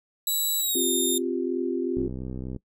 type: tone with pitch glide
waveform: 5% pulse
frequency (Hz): 3918 to 3656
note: B7 to A#7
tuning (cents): -15 to -34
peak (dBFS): -17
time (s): 0.27-1.18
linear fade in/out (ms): 2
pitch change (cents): -119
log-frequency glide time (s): 0.59-0.83
type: chord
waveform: sine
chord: C suspended fourth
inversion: none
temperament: equal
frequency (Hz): 261.6 / 349.2 / 392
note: C4 / F4 / G4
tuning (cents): 0 / 0 / 0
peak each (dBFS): -29 / -27 / -31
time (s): 0.75-2.08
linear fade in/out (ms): 5
type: click train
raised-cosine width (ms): 3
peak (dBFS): -22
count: 39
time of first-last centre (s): 1.97-2.563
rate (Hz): 64.1
effects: noise-tail reverb RT60 0.1 s tail -20 dB re dry